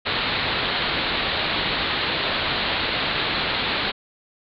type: low-pass noise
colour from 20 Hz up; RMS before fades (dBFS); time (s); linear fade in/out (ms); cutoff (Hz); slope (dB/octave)
white; -24; 0.05-3.92; 20; 4300; 96
effects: none